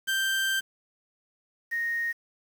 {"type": "tone pair in turn", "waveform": ["30% pulse", "sine"], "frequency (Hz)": [1568, 1861.2], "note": ["G6", "A#6"], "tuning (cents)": [0, -3], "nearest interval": "minor third", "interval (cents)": 297, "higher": "second", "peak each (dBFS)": [-22, -26], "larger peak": "first", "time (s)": [[0.07, 0.61], [1.71, 2.13]], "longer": "first", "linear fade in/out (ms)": 20, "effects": ["8-bit"]}